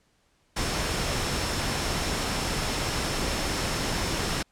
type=tone in noise; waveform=sine; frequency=5340 Hz; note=E8; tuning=22 cents sharp; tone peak=-39 dBFS; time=0.56-4.43 s; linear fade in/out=10 ms; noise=pink; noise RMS=-28 dBFS; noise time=0.56-4.43 s; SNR=-14 dB; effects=pink hiss -67 dBFS RMS until 4.51 s + low-pass 9000 Hz 12 dB/octave